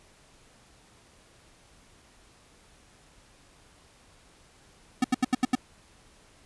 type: tone bursts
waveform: square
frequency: 252.5 Hz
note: B3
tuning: 39 cents sharp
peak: -20 dBFS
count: 6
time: 5.02-5.553 s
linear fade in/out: 5 ms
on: 23 ms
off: 79 ms
effects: pink hiss -58 dBFS RMS until 6.45 s + resampled to 24000 Hz